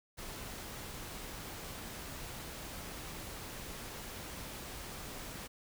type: noise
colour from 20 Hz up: pink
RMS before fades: -45 dBFS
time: 0.17-5.48 s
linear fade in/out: 20 ms
effects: none